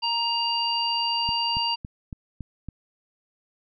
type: harmonic tone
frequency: 937 Hz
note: A#5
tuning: 9 cents sharp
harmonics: 1 / 3 / 5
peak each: -27 / -27 / -27 dBFS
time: 0.02-1.76 s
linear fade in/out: 20 ms
type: click train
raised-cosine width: 5 ms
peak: -22 dBFS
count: 6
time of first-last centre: 1.29-2.687 s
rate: 3.58 Hz
effects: none